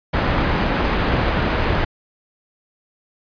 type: low-pass noise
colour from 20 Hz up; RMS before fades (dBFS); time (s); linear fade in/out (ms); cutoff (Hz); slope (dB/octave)
pink; -19; 0.13-1.85; 10; 2300; 12
effects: resampled to 11025 Hz